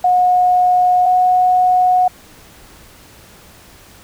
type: tone pair in turn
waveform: sine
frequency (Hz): 725 / 731.3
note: F#5 / F#5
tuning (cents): -35 / -20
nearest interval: unison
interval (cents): 15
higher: second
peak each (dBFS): -9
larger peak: neither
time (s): 0.04-1.06 / 1.06-2.08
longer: neither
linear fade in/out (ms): 5
effects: pink hiss -43 dBFS RMS until 4.03 s

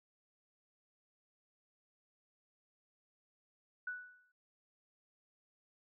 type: tone with exponential decay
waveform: sine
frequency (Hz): 1480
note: F#6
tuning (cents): 0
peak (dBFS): -36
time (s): 3.87-4.32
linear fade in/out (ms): 5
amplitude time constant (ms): 97
effects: none

